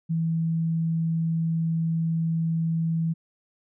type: tone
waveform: sine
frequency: 163.7 Hz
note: E3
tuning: 12 cents flat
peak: -22 dBFS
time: 0.09-3.14 s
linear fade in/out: 20 ms
effects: none